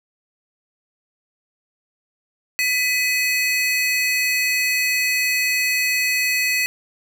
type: tone cluster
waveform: square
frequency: 1993 / 2536 / 4393 Hz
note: B6 / D#7 / C#8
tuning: +15 / +32 / -16 cents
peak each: -23 / -21 / -27 dBFS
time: 2.59-6.66 s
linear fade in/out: 0 ms
effects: none